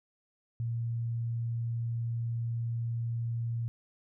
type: tone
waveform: sine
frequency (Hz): 116.54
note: A#2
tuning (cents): 0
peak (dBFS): -30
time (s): 0.6-3.68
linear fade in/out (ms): 0
effects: none